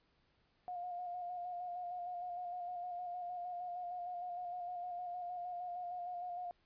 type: tone with vibrato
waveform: sine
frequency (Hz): 712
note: F5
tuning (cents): +33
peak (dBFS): -40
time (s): 0.68-6.51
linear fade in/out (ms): 0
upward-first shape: square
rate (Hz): 6.5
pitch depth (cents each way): 24
effects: pink hiss -75 dBFS RMS until 6.65 s + resampled to 11025 Hz